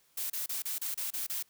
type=noise bursts; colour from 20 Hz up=blue; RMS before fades=-35 dBFS; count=8; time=0.17-1.427 s; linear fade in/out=5 ms; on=130 ms; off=31 ms; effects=white hiss -68 dBFS RMS until 1.49 s